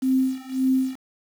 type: tone with tremolo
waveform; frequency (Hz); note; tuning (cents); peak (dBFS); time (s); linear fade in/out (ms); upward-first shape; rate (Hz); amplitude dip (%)
sine; 261.6; C4; 0; -16; 0.02-0.96; 10; sine; 1.8; 95
effects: 7-bit